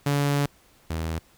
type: tone pair in turn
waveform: sawtooth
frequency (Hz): 142.9 / 80.78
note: D3 / E2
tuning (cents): -47 / -35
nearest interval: minor seventh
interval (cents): 988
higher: first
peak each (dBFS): -17 / -23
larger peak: first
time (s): 0.06-0.46 / 0.9-1.19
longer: first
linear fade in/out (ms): 5
effects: pink hiss -58 dBFS RMS until 1.37 s